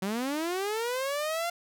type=linear sweep; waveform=sawtooth; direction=up; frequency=183.5 to 698.5 Hz; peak=-25 dBFS; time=0.02-1.5 s; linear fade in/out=5 ms; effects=none